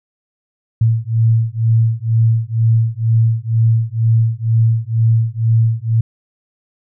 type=beating tone pair; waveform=sine; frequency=112.4 / 114.5 Hz; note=A2 / A#2; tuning=+37 / -31 cents; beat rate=2.1 Hz; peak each=-14 dBFS; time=0.81-6.01 s; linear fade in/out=5 ms; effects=none